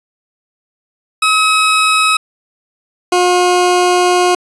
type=tone pair in turn; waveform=20% pulse; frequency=1278 / 358.6 Hz; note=D#6 / F4; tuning=+46 / +46 cents; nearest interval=octave + minor seventh; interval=2200 cents; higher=first; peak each=-4 dBFS; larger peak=neither; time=1.22-2.17 / 3.12-4.35 s; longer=second; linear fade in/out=5 ms; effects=resampled to 24000 Hz + 7-bit